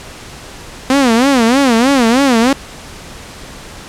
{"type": "tone with vibrato", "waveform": "sawtooth", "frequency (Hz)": 251.5, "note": "B3", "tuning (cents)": 32, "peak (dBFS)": -4, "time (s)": [0.9, 2.53], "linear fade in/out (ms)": 2, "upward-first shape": "sine", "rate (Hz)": 3.2, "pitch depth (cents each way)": 200, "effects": ["pink hiss -32 dBFS RMS until 3.88 s", "low-pass 9000 Hz 12 dB/octave"]}